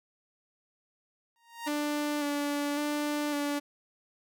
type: tone with exponential growth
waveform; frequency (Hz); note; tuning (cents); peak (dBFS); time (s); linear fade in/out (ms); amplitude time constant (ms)
sawtooth; 932.3; A#5; 0; -28; 1.36-1.68; 0; 68
type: tone with vibrato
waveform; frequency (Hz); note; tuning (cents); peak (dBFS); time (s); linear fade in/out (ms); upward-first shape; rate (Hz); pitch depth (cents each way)
sawtooth; 292.1; D4; -9; -25; 1.66-3.6; 20; square; 0.9; 19
effects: none